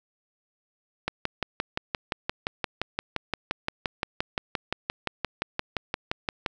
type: click train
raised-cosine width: 0.3 ms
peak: -10 dBFS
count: 32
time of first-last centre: 1.08-6.462 s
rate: 5.76 Hz
effects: none